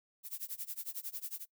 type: noise with tremolo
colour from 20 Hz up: violet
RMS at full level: -39 dBFS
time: 0.23-1.46 s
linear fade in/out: 50 ms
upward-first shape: sine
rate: 11 Hz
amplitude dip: 95%
effects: noise-tail reverb RT60 0.1 s tail -22 dB re dry